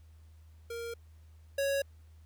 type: tone pair in turn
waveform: square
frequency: 466.2 / 554.4 Hz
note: A#4 / C#5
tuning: 0 / 0 cents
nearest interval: minor third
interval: 300 cents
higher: second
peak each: -38 / -29 dBFS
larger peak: second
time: 0.7-0.94 / 1.58-1.82 s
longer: neither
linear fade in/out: 5 ms
effects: added 79 Hz sine -53 dBFS peak until 2.25 s + pink hiss -71 dBFS RMS until 2.25 s